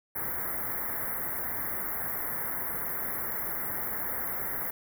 white band-stop noise, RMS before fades -33 dBFS, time 0.15-4.71 s, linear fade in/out 10 ms, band 2100 to 11000 Hz, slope 96 dB/octave, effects none

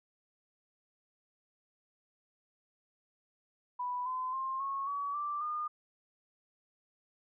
sine tone with pitch steps, 987.8 / 1022.6 / 1058.7 / 1096 / 1134.7 / 1174.7 / 1216.1 Hz, B5 / C6 / C6 / C#6 / C#6 / D6 / D#6, 0 / -40 / +20 / -20 / +40 / 0 / -40 cents, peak -33 dBFS, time 3.79-5.68 s, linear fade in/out 10 ms, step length 270 ms, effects none

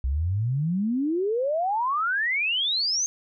sine exponential sweep, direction up, 61.74 to 6440 Hz, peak -22 dBFS, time 0.04-3.06 s, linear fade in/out 0 ms, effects none

